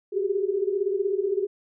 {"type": "tone cluster", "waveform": "sine", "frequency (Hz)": [375.4, 396.8, 412.6], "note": ["F#4", "G4", "G#4"], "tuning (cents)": [25, 21, -11], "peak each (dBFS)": -27, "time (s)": [0.12, 1.47], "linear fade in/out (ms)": 20, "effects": []}